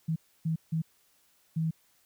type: tone bursts at uneven times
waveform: sine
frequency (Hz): 161.1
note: E3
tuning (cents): -39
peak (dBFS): -26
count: 4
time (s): 0.08-0.16 / 0.45-0.56 / 0.72-0.82 / 1.56-1.71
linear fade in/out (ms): 10
effects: white hiss -67 dBFS RMS until 2.05 s